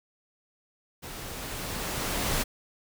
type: noise with level ramp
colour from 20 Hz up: pink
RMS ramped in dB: -41 to -27 dBFS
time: 1.02-2.44 s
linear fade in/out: 20 ms
effects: none